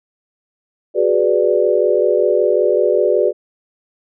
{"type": "chord", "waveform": "sine", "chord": "G# half-diminished seventh", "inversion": "third", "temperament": "equal", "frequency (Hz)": [370, 415.3, 493.9, 587.3], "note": ["F#4", "G#4", "B4", "D5"], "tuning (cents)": [0, 0, 0, 0], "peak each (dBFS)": -17, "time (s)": [0.94, 3.33], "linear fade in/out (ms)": 50, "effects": []}